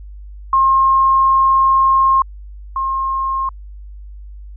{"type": "tone pair in turn", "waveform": "sine", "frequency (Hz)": [1069, 1069], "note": ["C6", "C6"], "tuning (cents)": [37, 37], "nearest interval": "unison", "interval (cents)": 0, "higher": "neither", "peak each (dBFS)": [-9, -16], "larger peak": "first", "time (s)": [[0.53, 2.22], [2.76, 3.49]], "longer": "first", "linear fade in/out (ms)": 2, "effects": ["added 50 Hz sine -31 dBFS peak until 4.56 s"]}